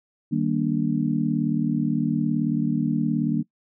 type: chord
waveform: sine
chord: Eb major seventh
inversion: none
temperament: just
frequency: 155.56 / 194.45 / 233.3 / 291.7 Hz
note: Eb3 / G3 / Bb3 / D4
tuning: 0 / -14 / +2 / -12 cents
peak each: -26 / -28 / -24 / -26 dBFS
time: 0.31-3.43 s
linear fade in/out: 20 ms
effects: noise-tail reverb RT60 0.1 s tail -22 dB re dry